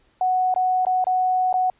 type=tone with dropouts; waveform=sine; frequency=740 Hz; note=F#5; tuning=in tune; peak=-17 dBFS; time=0.21-1.7 s; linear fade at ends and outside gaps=2 ms; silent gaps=0.541-0.561 / 0.851-0.867 / 1.042-1.068 / 1.528-1.54 s; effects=pink hiss -62 dBFS RMS until 1.79 s + resampled to 8000 Hz